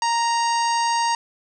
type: harmonic tone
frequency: 932.3 Hz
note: A#5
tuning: in tune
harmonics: 1 / 2 / 3 / 4 / 5 / 6 / 7 / 9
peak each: -19 / -30 / -32 / -39 / -30 / -35 / -33 / -37 dBFS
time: 0.02-1.15 s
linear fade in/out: 2 ms
effects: none